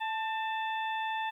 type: harmonic tone with a mistuned harmonic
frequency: 879 Hz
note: A5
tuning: 2 cents flat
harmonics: 1 / 2 / 3 / 4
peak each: -32 / -38 / -42 / -44 dBFS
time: 0-1.31 s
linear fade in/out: 20 ms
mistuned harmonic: 2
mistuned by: +35 cents
effects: 11-bit